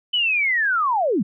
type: linear sweep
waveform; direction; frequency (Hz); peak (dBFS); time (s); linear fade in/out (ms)
sine; down; 3033 to 159.4; -17; 0.13-1.23; 10
effects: none